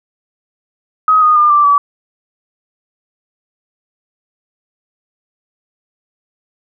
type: tone with pitch steps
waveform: sine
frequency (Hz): 1264 / 1233.7 / 1204.1 / 1175.3 / 1147.1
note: D#6 / D#6 / D6 / D6 / D6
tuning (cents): +27 / -15 / +43 / +1 / -41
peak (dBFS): -6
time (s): 1.08-1.78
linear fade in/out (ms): 2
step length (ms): 140
effects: none